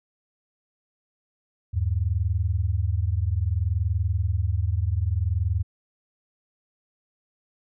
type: tone pair together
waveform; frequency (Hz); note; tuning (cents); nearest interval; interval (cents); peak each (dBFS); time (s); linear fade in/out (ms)
sine; 79.6 / 100.2; D#2 / G2; +40 / +38; major third; 398; -24; 1.73-5.63; 20
effects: none